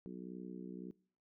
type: harmonic tone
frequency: 61.74 Hz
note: B1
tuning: in tune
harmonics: 3 / 4 / 5 / 6 / 7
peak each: -47 / -51 / -52 / -52 / -57 dBFS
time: 0.06-0.91 s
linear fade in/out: 0 ms
effects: noise-tail reverb RT60 0.5 s tail -23 dB re dry